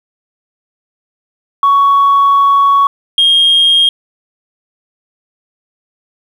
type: tone pair in turn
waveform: sine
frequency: 1117 / 3235 Hz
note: C#6 / G#7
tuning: +13 / -46 cents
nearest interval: octave + tritone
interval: 1841 cents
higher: second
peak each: -4 dBFS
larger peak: neither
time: 1.63-2.87 / 3.18-3.89 s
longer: first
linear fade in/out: 2 ms
effects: tanh soft clip ceiling -3 dBFS + 7-bit